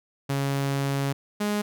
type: tone pair in turn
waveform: sawtooth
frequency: 138.59 / 207.7 Hz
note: C#3 / G#3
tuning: 0 / 0 cents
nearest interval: perfect fifth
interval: 700 cents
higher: second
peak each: -20 dBFS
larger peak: neither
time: 0.29-1.13 / 1.4-1.62 s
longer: first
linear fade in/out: 10 ms
effects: none